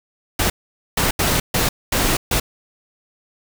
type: noise bursts at uneven times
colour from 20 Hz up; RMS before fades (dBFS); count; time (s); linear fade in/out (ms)
pink; -18; 6; 0.39-0.5 / 0.97-1.11 / 1.19-1.4 / 1.54-1.69 / 1.92-2.17 / 2.31-2.4; 5
effects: none